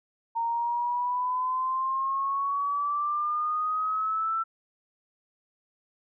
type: exponential sweep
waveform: sine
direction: up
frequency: 919 to 1338 Hz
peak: -25 dBFS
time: 0.35-4.44 s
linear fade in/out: 20 ms
effects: none